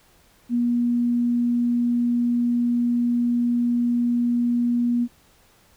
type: tone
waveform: sine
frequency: 240 Hz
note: B3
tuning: 49 cents flat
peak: -18 dBFS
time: 0.49-5.08 s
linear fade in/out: 50 ms
effects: pink hiss -57 dBFS RMS until 5.76 s